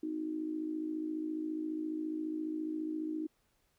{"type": "tone with amplitude modulation", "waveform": "sine", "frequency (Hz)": 311.6, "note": "D#4", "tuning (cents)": 3, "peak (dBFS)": -31, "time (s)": [0.03, 3.27], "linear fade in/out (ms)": 5, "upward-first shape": "sine", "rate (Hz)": 54.6, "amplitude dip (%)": 70, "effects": ["pink hiss -75 dBFS RMS until 3.78 s"]}